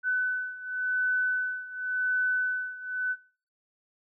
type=beating tone pair; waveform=sine; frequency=1503 / 1503.91 Hz; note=F#6 / F#6; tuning=+27 / +28 cents; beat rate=0.91 Hz; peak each=-28 / -31 dBFS; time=0.03-3.16 s; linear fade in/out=50 ms; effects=noise-tail reverb RT60 0.5 s tail -23 dB re dry